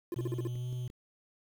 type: tone bursts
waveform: triangle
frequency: 349.2 Hz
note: F4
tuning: in tune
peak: -30 dBFS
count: 6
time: 0.12-0.473 s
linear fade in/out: 2 ms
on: 23 ms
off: 43 ms
type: tone with vibrato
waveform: triangle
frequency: 123.47 Hz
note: B2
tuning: in tune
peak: -32 dBFS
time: 0.16-0.88 s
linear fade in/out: 5 ms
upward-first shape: sine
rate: 2.2 Hz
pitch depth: 18 cents each way
type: click train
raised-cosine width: 3 ms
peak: -37 dBFS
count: 5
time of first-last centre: 0.21-0.901 s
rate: 5.79 Hz
effects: 9-bit